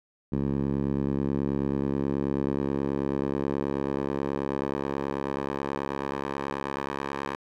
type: tone with band-pass filter sweep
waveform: 10% pulse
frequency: 69.3 Hz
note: C#2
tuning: in tune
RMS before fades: -29 dBFS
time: 0.32-7.36 s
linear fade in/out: 10 ms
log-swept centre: 200 to 1100 Hz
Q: 0.86
effects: none